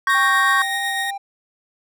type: chord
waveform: triangle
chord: G diminished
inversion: second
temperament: equal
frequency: 1108.7 / 1568 / 1864.7 Hz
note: Db6 / G6 / Bb6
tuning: 0 / 0 / 0 cents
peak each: -16 / -19 / -20 dBFS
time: 0.07-0.62 s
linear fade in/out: 2 ms
type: tone with tremolo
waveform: 30% pulse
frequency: 1864.7 Hz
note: A#6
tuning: in tune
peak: -18 dBFS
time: 0.09-1.11 s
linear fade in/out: 10 ms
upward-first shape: sine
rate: 8 Hz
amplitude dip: 25%
type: tone with vibrato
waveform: triangle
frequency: 789 Hz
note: G5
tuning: 11 cents sharp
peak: -24 dBFS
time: 0.14-1.18 s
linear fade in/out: 10 ms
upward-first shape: square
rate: 3.3 Hz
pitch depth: 10 cents each way
effects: none